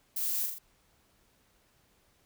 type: noise with echo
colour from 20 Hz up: violet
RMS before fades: -33 dBFS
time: 0.16-0.46 s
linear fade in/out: 5 ms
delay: 42 ms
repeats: 3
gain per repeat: -4 dB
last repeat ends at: 0.586 s
effects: pink hiss -68 dBFS RMS until 2.25 s